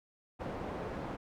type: low-pass noise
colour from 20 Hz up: white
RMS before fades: -40 dBFS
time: 0.39-1.17 s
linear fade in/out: 20 ms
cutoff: 700 Hz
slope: 12 dB/octave
effects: none